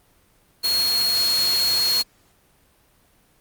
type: tone in noise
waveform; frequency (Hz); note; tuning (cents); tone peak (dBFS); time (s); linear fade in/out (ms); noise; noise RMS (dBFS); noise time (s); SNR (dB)
sine; 4300; C8; +47; -18; 0.63-2.03; 20; white; -27; 0.63-2.03; +6
effects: pink hiss -59 dBFS RMS until 3.4 s + Opus 32 kbps